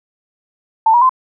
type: tone with pitch steps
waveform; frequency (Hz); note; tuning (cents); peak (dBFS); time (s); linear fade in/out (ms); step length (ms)
sine; 889 / 958.3 / 1033.1; A5 / A#5 / C6; +18 / +48 / -22; -7; 0.86-1.094; 5; 78
effects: none